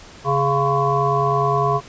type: harmonic tone with a mistuned harmonic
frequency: 138.59 Hz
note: C#3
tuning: in tune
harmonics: 1 / 3 / 5 / 7 / 8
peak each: -22 / -22 / -22 / -22 / -22 dBFS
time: 0.24-1.81 s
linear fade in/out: 50 ms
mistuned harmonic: 7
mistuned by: +85 cents
effects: pink hiss -42 dBFS RMS until 1.88 s + resampled to 16000 Hz